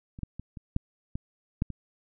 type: clicks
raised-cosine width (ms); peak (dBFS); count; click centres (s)
5; -30 / -19 / -25 / -28 / -13 / -20 / -13 / -24; 8; 0.189 / 0.233 / 0.396 / 0.572 / 0.764 / 1.155 / 1.621 / 1.703
effects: none